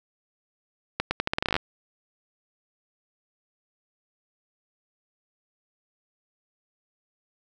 accelerating click train, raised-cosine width 0.3 ms, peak -8 dBFS, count 14, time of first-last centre 1-1.565 s, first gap 110 ms, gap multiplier 0.82, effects none

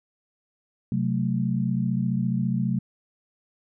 sine chord, F# diminished, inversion second, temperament equal, 130.81 / 185 / 220 Hz, C3 / F#3 / A3, 0 / 0 / 0 cents, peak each -26 / -26 / -27 dBFS, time 0.92-2.79 s, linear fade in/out 2 ms, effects none

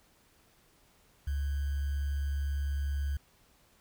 sine tone with sample-and-hold, 70.5 Hz, C#2, 30 cents sharp, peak -29 dBFS, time 1.27-3.17 s, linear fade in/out 5 ms, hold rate 1575 Hz, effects pink hiss -65 dBFS RMS until 3.8 s

